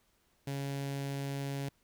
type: tone with notch filter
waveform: sawtooth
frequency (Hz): 139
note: C#3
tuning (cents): +5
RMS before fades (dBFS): -37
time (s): 0.47-1.69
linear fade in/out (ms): 5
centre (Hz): 1200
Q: 2
effects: pink hiss -72 dBFS RMS until 1.83 s